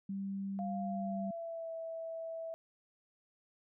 sine tone, 196 Hz, G3, in tune, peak -36 dBFS, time 0.09-1.31 s, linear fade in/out 5 ms
sine tone with pitch glide, 698.5 to 655.5 Hz, F5 to E5, 0 to -10 cents, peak -39 dBFS, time 0.59-2.54 s, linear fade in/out 0 ms, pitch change -110 cents, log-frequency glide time 0.79-1.71 s
effects none

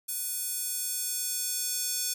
square tone with high-pass filter sweep, 493.9 Hz, B4, in tune, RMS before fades -32 dBFS, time 0.08-2.14 s, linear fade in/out 10 ms, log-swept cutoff 9600 to 6300 Hz, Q 1.3, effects none

